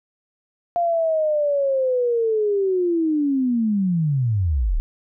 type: linear sweep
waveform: sine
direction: down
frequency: 698.5 to 31.04 Hz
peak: -17 dBFS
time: 0.76-4.8 s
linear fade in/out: 0 ms
effects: none